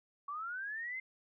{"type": "linear sweep", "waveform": "sine", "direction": "up", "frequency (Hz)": [1117, 2100], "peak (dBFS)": -38, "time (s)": [0.28, 1], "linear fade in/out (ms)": 5, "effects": []}